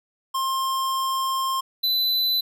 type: tone pair in turn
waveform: square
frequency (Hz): 1061 / 4006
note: C6 / B7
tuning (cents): +24 / +24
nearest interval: octave + major seventh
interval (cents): 2300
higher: second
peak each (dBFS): -23 / -20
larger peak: second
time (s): 0.34-1.61 / 1.83-2.41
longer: first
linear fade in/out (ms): 10
effects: none